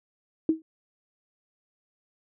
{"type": "tone with exponential decay", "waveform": "sine", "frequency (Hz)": 319.4, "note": "D#4", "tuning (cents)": 45, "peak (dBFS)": -15, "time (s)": [0.49, 0.62], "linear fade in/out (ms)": 2, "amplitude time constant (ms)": 28, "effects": []}